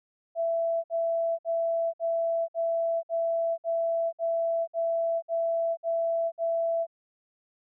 sine tone bursts, 666 Hz, E5, 18 cents sharp, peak -24 dBFS, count 12, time 0.35-6.868 s, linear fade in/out 50 ms, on 490 ms, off 58 ms, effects none

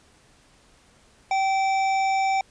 harmonic tone with a mistuned harmonic, 773 Hz, G5, 24 cents flat, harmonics 1 / 3 / 5 / 7 / 9, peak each -20 / -29 / -42 / -41 / -41 dBFS, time 1.31-2.41 s, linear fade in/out 2 ms, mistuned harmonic 5, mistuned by -88 cents, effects pink hiss -57 dBFS RMS until 2.5 s + resampled to 22050 Hz

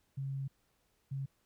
sine tone bursts at uneven times, 136.3 Hz, C#3, 29 cents flat, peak -35 dBFS, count 2, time 0.17-0.48 / 1.11-1.26 s, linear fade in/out 10 ms, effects pink hiss -75 dBFS RMS until 1.45 s

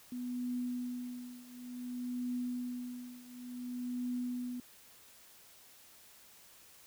sine tone with tremolo, 246.9 Hz, B3, in tune, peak -33 dBFS, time 0.12-4.6 s, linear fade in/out 2 ms, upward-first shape triangle, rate 0.56 Hz, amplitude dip 90%, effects white hiss -59 dBFS RMS until 6.86 s

